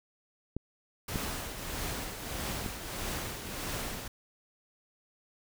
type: clicks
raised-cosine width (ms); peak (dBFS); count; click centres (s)
3; -21; 3; 0.566 / 1.158 / 2.662
type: noise with tremolo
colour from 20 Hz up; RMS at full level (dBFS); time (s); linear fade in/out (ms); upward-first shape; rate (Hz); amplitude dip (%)
pink; -35; 1.08-4.08; 5; triangle; 1.6; 55
effects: none